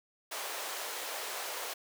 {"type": "high-pass noise", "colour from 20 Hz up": "pink", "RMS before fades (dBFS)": -39, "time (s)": [0.31, 1.74], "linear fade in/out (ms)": 10, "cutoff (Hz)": 480, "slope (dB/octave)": 24, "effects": []}